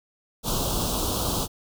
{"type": "band-stop noise", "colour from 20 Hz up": "pink", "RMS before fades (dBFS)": -26, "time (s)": [0.43, 1.48], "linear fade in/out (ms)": 50, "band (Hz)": [1300, 3000], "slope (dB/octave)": 48, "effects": []}